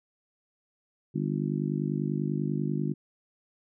harmonic tone, 50.1 Hz, G1, 38 cents sharp, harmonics 3 / 4 / 5 / 6 / 7, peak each -30 / -32 / -34 / -36 / -37 dBFS, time 1.14-2.94 s, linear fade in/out 20 ms, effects none

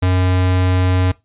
square tone, 91.8 Hz, F#2, 13 cents flat, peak -13 dBFS, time 0.02-1.12 s, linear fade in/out 10 ms, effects noise-tail reverb RT60 0.2 s tail -19 dB re dry + resampled to 8000 Hz

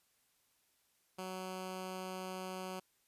10% pulse tone, 186.2 Hz, F#3, 11 cents sharp, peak -33 dBFS, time 1.18-2.8 s, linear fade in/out 10 ms, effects white hiss -75 dBFS RMS until 3.07 s + resampled to 32000 Hz

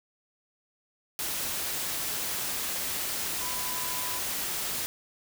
sine tone in noise, 1000 Hz, B5, 21 cents sharp, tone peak -39 dBFS, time 3.41-4.19 s, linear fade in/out 0 ms, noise white, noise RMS -32 dBFS, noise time 1.19-4.86 s, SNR -10 dB, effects none

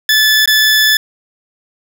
20% pulse tone with dropouts, 1736 Hz, A6, 24 cents flat, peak -3 dBFS, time 0.09-0.97 s, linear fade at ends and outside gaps 2 ms, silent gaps 0.458-0.475 s, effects none

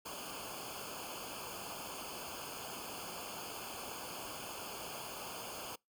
pink noise with comb filter, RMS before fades -45 dBFS, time 0.05-5.76 s, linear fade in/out 10 ms, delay 0.52 ms, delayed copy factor -0.95, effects noise-tail reverb RT60 0.2 s tail -26 dB re dry

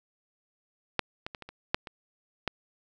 clicks, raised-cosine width 0.3 ms, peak -8 / -19 / -23 / -26 / -27 / -7 / -24 / -12 dBFS, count 8, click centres 0.993 / 1.265 / 1.348 / 1.423 / 1.49 / 1.745 / 1.872 / 2.477 s, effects none

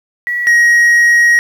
sine / triangle tone pair in turn, 1935 / 1890.8 Hz, B6 / A#6, -36 / +24 cents, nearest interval unison, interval 40 cents, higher first, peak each -14 / -4 dBFS, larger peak second, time 0.27-0.47 / 0.47-1.39 s, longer second, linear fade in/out 0 ms, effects 7-bit

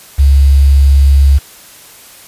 sine tone with quantisation, 69.3 Hz, C#2, in tune, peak -3 dBFS, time 0.18-1.39 s, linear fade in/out 20 ms, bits 5, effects white hiss -37 dBFS RMS until 2.27 s + resampled to 32000 Hz

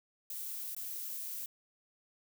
violet noise with dropouts, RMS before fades -41 dBFS, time 0.3-1.46 s, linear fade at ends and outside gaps 2 ms, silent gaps 0.749-0.765 s, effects none

